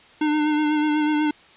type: tone with vibrato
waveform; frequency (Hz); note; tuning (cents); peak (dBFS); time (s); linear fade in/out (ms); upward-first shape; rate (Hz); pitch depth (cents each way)
square; 302.1; D4; +49; -19; 0.21-1.31; 5; sine; 8.1; 26
effects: white hiss -50 dBFS RMS until 1.56 s + resampled to 8000 Hz